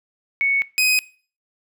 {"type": "tone pair in turn", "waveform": ["sine", "sawtooth"], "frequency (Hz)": [2217, 2510], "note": ["C#7", "D#7"], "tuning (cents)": [0, 15], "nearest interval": "major second", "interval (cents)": 215, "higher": "second", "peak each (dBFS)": [-16, -12], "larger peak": "second", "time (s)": [[0.41, 0.62], [0.78, 0.99]], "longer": "neither", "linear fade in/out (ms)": 0, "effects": ["noise-tail reverb RT60 0.4 s tail -21 dB re dry"]}